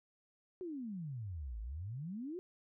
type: exponential two-way sweep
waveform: sine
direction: down then up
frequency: 380 to 51.5 to 379.9 Hz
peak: -40 dBFS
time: 0.61-2.39 s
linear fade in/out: 0 ms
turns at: 1.6 s
effects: none